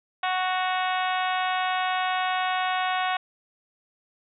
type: harmonic tone with a mistuned harmonic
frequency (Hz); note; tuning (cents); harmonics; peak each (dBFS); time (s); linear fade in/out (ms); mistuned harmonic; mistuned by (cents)
370; F#4; 0; 2 / 3 / 4 / 5 / 6 / 7 / 8 / 9 / 10; -26 / -30 / -32 / -34 / -36 / -37 / -38 / -39 / -40; 0.23-3.17; 5; 8; -32
effects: none